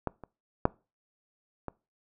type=clicks; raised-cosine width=1 ms; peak=-15 / -29 / -7 / -21 dBFS; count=4; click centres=0.073 / 0.237 / 0.654 / 1.683 s; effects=noise-tail reverb RT60 0.3 s tail -23 dB re dry